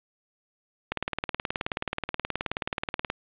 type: click train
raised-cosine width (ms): 0.3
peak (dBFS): -11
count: 42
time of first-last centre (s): 0.92-3.101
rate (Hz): 18.8
effects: resampled to 8000 Hz + 8-bit